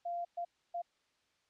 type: tone bursts at uneven times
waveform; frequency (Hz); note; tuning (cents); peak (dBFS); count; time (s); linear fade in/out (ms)
sine; 693; F5; -14; -35; 3; 0.05-0.25 / 0.37-0.45 / 0.74-0.82; 10
effects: white hiss -75 dBFS RMS until 1.49 s + low-pass 5000 Hz 12 dB/octave